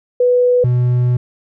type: tone pair in turn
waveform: sine / triangle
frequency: 493.9 / 123.47 Hz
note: B4 / B2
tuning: 0 / 0 cents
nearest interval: 2 octaves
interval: 2400 cents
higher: first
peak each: -9 dBFS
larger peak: neither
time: 0.2-0.64 / 0.64-1.17 s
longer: second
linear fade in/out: 5 ms
effects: none